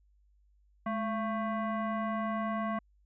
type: tone with frequency modulation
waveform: sine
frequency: 213.4 Hz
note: G#3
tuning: 47 cents sharp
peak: -30 dBFS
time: 0.86-2.79 s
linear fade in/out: 5 ms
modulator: 891 Hz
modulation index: 1.2
effects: added 50 Hz sine -63 dBFS peak until 3.05 s